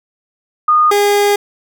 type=tone pair in turn; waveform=sine / 30% pulse; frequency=1227 / 408.5 Hz; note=D#6 / G#4; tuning=-25 / -29 cents; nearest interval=octave + perfect fifth; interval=1904 cents; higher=first; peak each=-7 dBFS; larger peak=neither; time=0.68-0.91 / 0.91-1.36 s; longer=second; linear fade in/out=5 ms; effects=none